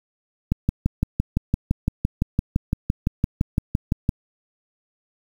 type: click train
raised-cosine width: 5 ms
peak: -6 dBFS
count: 22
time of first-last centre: 0.52-4.091 s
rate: 5.88 Hz
effects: 7-bit